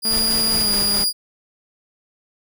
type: tone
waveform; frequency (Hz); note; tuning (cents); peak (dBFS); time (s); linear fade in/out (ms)
sawtooth; 4854; D#8; -44; -14; 0.02-1.13; 50
type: tone with pitch glide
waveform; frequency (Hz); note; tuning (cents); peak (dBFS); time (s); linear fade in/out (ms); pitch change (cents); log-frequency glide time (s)
sawtooth; 222.4 to 203.9; A3 to G#3; +19 to -32; -24; 0.05-1.04; 0; -151; 0.58-0.72
type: noise with tremolo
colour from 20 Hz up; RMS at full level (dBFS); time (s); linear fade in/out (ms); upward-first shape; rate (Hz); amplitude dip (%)
pink; -28; 0.09-1.06; 50; square; 4.7; 35
effects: none